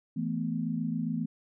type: chord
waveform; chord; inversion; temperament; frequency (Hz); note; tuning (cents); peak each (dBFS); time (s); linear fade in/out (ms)
sine; E suspended fourth; none; just; 164.81 / 219.8 / 247.2; E3 / A3 / B3; 0 / -2 / +2; -33; 0.16-1.26; 10
effects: none